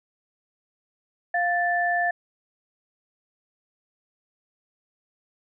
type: tone pair together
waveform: sine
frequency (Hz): 699.9 / 1760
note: F5 / A6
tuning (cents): +4 / 0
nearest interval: octave + major third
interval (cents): 1596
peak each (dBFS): -23 / -24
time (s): 1.34-2.11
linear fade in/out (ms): 5
effects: none